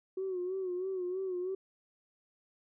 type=tone with vibrato; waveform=sine; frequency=370 Hz; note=F#4; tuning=in tune; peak=-32 dBFS; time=0.17-1.55 s; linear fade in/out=5 ms; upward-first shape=sine; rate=3.1 Hz; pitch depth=67 cents each way; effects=tanh soft clip ceiling -28 dBFS